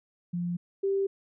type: tone pair in turn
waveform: sine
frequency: 174.61 / 392 Hz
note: F3 / G4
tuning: 0 / 0 cents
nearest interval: octave + major second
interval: 1400 cents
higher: second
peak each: -28 / -24 dBFS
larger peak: second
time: 0.33-0.57 / 0.83-1.07 s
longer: neither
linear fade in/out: 10 ms
effects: none